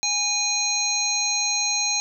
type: harmonic tone with a mistuned harmonic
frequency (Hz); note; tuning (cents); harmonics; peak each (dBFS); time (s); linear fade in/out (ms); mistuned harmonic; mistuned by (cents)
820; G#5; -22; 1 / 3 / 5 / 7 / 8; -32 / -29 / -25 / -33 / -24; 0.03-2; 0; 8; -20
effects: none